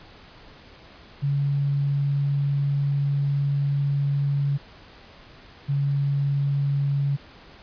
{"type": "tone pair in turn", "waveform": "sine", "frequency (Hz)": [141.1, 140.55], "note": ["C#3", "C#3"], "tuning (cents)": [31, 24], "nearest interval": "unison", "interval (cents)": 7, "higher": "first", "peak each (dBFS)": -20, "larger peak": "neither", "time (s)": [[1.22, 4.58], [5.68, 7.17]], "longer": "first", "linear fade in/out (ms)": 20, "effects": ["pink hiss -48 dBFS RMS until 7.62 s", "resampled to 11025 Hz"]}